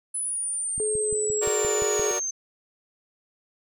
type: exponential sweep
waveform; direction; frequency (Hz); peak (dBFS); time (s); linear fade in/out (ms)
sine; down; 10100 to 6230; -26; 0.14-2.31; 10
type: click train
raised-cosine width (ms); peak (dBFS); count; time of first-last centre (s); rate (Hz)
5; -26; 8; 0.78-1.995; 5.76
type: tone with pitch glide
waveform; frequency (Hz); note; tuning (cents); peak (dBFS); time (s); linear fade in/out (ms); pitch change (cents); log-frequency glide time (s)
sine; 427.6 to 421; A4 to G#4; -49 to +24; -25; 0.8-2.11; 0; -27; 0.95-1.82
type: chord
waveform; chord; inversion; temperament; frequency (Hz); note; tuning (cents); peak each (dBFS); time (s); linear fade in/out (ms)
sawtooth; Gb augmented; none; equal; 370 / 466.2 / 587.3; Gb4 / Bb4 / D5; 0 / 0 / 0; -28; 1.41-2.2; 20
effects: none